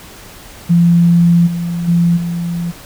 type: tone with level steps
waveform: sine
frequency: 171.3 Hz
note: F3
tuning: 33 cents flat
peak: -6 / -16 / -8 / -16 dBFS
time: 0.69-2.72 s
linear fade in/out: 20 ms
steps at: 1.46 / 1.87 / 2.16 s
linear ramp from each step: 20 ms
effects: pink hiss -36 dBFS RMS until 2.85 s